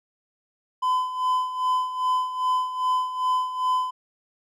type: tone with tremolo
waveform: triangle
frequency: 1014 Hz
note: B5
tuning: 45 cents sharp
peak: -17 dBFS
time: 0.82-3.91 s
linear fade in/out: 10 ms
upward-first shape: sine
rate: 2.5 Hz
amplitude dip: 70%
effects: none